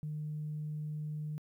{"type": "tone", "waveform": "sine", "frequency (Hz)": 151.7, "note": "D#3", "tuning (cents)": -44, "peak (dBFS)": -35, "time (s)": [0.03, 1.38], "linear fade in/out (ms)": 0, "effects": ["tanh soft clip ceiling -31 dBFS", "12-bit"]}